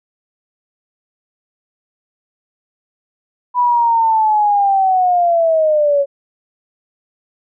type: linear sweep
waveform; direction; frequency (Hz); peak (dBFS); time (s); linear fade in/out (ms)
sine; down; 990 to 554; -10; 3.54-6.06; 50
effects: none